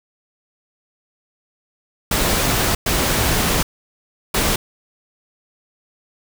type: noise bursts at uneven times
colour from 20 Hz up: pink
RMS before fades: -18 dBFS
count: 3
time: 2.11-2.75 / 2.86-3.63 / 4.34-4.56 s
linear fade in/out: 5 ms
effects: none